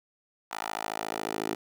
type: tone with high-pass filter sweep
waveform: 10% pulse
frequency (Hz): 54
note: A1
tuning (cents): -32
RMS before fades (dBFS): -34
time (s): 0.51-1.55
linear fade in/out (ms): 5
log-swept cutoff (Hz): 950 to 360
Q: 1.8
effects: none